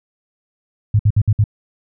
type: tone bursts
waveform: sine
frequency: 105.1 Hz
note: G#2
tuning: 21 cents sharp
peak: -9 dBFS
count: 5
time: 0.94-1.441 s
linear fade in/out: 5 ms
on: 53 ms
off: 59 ms
effects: none